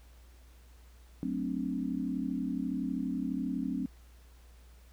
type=chord; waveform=sine; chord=D dominant seventh; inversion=first; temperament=equal; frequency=185 / 220 / 261.6 / 293.7 Hz; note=F#3 / A3 / C4 / D4; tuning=0 / 0 / 0 / 0 cents; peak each=-37 / -38 / -34 / -38 dBFS; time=1.23-3.86 s; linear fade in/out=0 ms; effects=added 60 Hz sine -53 dBFS peak until 4.92 s + pink hiss -64 dBFS RMS until 4.92 s